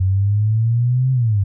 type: exponential two-way sweep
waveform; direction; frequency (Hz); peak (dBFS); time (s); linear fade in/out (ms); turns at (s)
sine; up then down; 92.5 to 132.2 to 95.1; -13; 0-1.44; 10; 1.12
effects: none